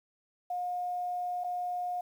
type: tone with dropouts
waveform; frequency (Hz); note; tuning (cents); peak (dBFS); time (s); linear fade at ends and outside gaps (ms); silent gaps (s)
sine; 716; F5; +43; -31; 0.5-2.01; 5; 1.438-1.443
effects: 10-bit